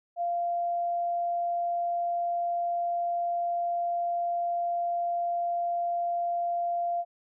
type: tone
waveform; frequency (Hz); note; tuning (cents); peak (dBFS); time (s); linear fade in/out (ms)
sine; 693; F5; -14; -26; 0.16-7.05; 50
effects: none